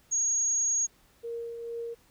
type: tone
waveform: sine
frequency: 6610 Hz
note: G#8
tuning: 9 cents flat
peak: -24 dBFS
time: 0.11-0.87 s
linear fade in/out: 20 ms
type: tone with tremolo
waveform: sine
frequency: 466.2 Hz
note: A#4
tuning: in tune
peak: -32 dBFS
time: 1.23-1.95 s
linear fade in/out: 20 ms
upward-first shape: triangle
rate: 2.2 Hz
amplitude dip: 45%
effects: pink hiss -63 dBFS RMS until 2.1 s